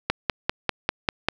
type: click train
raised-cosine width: 0.3 ms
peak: -4 dBFS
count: 7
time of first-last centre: 0.1-1.286 s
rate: 5.06 Hz
effects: none